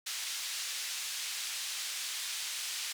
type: band-pass noise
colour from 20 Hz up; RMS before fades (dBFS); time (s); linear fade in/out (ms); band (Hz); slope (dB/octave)
pink; -38; 0.06-2.93; 10; 2900 to 8800; 12
effects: none